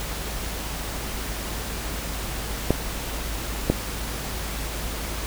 clicks, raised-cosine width 2 ms, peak -4 dBFS, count 2, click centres 2.706 / 3.7 s, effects added 53 Hz sine -32 dBFS peak until 5.26 s + pink hiss -32 dBFS RMS until 5.26 s

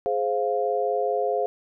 sine chord, F minor, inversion first, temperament just, 419.1 / 523.8 / 698.5 Hz, Ab4 / C5 / F5, +16 / +2 / 0 cents, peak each -26 dBFS, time 0.06-1.46 s, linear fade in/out 0 ms, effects none

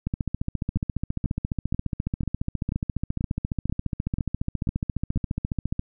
two click trains, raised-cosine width 5 ms, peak -13 / -14 dBFS, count 84 / 10, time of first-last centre 0.07-5.794 / 0.77-5.16 s, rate 14.5 / 2.05 Hz, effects none

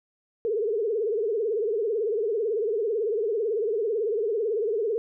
sine tone with vibrato, 435.5 Hz, A4, 18 cents flat, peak -23 dBFS, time 0.45-4.98 s, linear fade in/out 0 ms, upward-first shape triangle, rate 18 Hz, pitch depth 180 cents each way, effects none

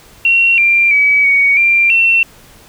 sine tone with pitch steps, 2734 / 2377 / 2280 / 2241 / 2374 / 2705 Hz, F7 / D7 / C#7 / C#7 / D7 / E7, -37 / +20 / +48 / +18 / +18 / +44 cents, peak -7 dBFS, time 0.25-2.23 s, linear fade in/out 2 ms, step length 330 ms, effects pink hiss -42 dBFS RMS until 2.68 s

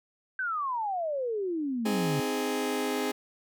sine exponential sweep, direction down, 1568 to 138.59 Hz, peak -28 dBFS, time 0.39-2.2 s, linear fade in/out 2 ms
sawtooth chord, Ab major, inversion first, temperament just, 259.6 / 311.5 / 415.3 Hz, C4 / Eb4 / Ab4, -13 / +2 / 0 cents, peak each -28 / -31 / -27 dBFS, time 1.85-3.12 s, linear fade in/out 10 ms
effects none

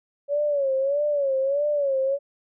sine tone with vibrato, 561 Hz, C#5, 21 cents sharp, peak -20 dBFS, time 0.28-2.19 s, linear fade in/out 50 ms, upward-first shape sine, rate 1.6 Hz, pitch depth 99 cents each way, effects none

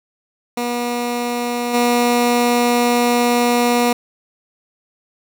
15% pulse tone with level steps, 241.2 Hz, B3, 41 cents flat, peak -13 / -7 dBFS, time 0.57-3.93 s, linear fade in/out 5 ms, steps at 1.73 s, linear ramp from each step 20 ms, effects none

